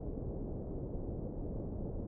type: low-pass noise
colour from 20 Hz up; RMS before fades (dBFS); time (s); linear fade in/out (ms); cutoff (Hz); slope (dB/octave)
pink; -40; 0-2.07; 10; 540; 24
effects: none